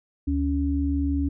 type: tone pair together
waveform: sine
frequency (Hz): 74.16 / 280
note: D2 / C#4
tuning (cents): +17 / +18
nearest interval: octave + major seventh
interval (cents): 2301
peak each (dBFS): -24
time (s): 0.27-1.29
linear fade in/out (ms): 10
effects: none